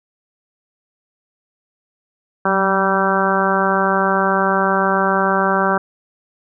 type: harmonic tone with a mistuned harmonic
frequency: 193.5 Hz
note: G3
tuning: 22 cents flat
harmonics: 1 / 2 / 3 / 4 / 5 / 6 / 7 / 8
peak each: -22 / -22 / -22 / -22 / -22 / -22 / -22 / -22 dBFS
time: 2.45-5.78 s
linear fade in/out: 5 ms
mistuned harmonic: 1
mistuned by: -37 cents
effects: none